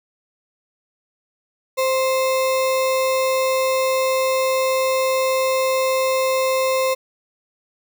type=tone with sample-and-hold; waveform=sine; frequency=523.3 Hz; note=C5; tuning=in tune; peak=-16 dBFS; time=1.77-6.95 s; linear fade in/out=20 ms; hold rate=1575 Hz; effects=none